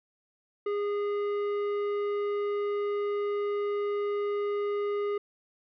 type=tone with tanh clipping; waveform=sine; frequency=410 Hz; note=G#4; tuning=22 cents flat; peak=-29 dBFS; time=0.66-5.18 s; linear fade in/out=5 ms; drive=11 dB; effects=none